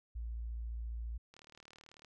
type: tone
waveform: sine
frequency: 57.3 Hz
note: A#1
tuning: 29 cents flat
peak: -38 dBFS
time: 0.15-1.18 s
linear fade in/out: 10 ms
type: click train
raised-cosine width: 0.2 ms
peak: -39 dBFS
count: 28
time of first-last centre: 1.34-2.047 s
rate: 38.2 Hz
effects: none